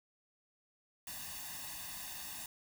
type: noise with comb filter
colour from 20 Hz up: white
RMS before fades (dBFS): -45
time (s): 1.07-2.46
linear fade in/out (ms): 2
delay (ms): 1.1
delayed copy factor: +0.95
effects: none